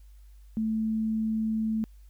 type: tone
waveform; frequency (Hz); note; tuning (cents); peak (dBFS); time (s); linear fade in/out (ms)
sine; 220; A3; 0; -25; 0.57-1.84; 0
effects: added 50 Hz sine -48 dBFS peak until 2.09 s + white hiss -69 dBFS RMS until 2.09 s